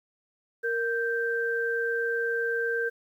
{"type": "tone pair together", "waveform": "sine", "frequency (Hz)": [465.1, 1568], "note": ["A#4", "G6"], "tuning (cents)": [-4, 0], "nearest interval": "octave + major sixth", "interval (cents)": 2104, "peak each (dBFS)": -28, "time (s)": [0.63, 2.9], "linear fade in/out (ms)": 20, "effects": ["10-bit"]}